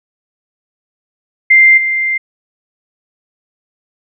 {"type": "tone with level steps", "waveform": "sine", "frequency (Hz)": 2093, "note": "C7", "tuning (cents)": 0, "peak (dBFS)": [-3, -12], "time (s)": [1.5, 2.18], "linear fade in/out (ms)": 10, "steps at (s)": 1.77, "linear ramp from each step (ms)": 10, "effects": []}